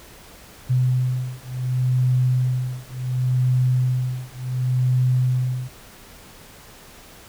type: beating tone pair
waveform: sine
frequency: 126.5 / 127.19 Hz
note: B2 / C3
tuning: +42 / -49 cents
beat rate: 0.69 Hz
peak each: -21 dBFS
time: 0.69-5.69 s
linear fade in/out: 20 ms
effects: pink hiss -45 dBFS RMS until 7.28 s

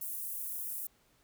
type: high-pass noise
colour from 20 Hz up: pink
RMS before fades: -39 dBFS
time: 0.01-0.87 s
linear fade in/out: 5 ms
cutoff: 11000 Hz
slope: 24 dB/octave
effects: pink hiss -69 dBFS RMS until 1.23 s

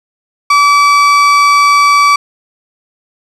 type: tone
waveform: 35% pulse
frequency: 1151 Hz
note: D6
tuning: 35 cents flat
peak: -3 dBFS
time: 0.5-2.16 s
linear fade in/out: 5 ms
effects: low-pass 6000 Hz 12 dB/octave + 7-bit

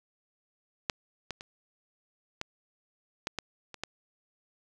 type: clicks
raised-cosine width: 0.2 ms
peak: -10 / -18 / -25 / -16 / -14 / -15 / -25 / -16 dBFS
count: 8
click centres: 0.898 / 1.307 / 1.409 / 2.414 / 3.271 / 3.387 / 3.743 / 3.836 s
effects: none

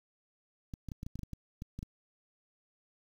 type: clicks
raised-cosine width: 5 ms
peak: -28 dBFS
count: 12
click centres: 0.738 / 0.887 / 0.918 / 1.031 / 1.065 / 1.156 / 1.192 / 1.233 / 1.333 / 1.621 / 1.79 / 1.829 s
effects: 9-bit

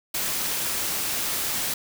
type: noise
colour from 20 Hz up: white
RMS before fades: -27 dBFS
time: 0.14-1.74 s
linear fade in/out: 5 ms
effects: none

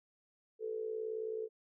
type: tone with amplitude modulation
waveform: sine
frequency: 440 Hz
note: A4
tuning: in tune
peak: -33 dBFS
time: 0.59-1.49 s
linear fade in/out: 50 ms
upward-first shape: sine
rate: 59.1 Hz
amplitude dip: 70%
effects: none

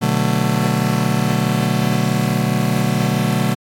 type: chord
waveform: 40% pulse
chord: B minor seventh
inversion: none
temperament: just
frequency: 123.47 / 148.16 / 185.21 / 222.2 Hz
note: B2 / D3 / F#3 / A3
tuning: 0 / +16 / +2 / +17 cents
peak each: -20 dBFS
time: 0.01-3.55 s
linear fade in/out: 20 ms
effects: AAC 64 kbps

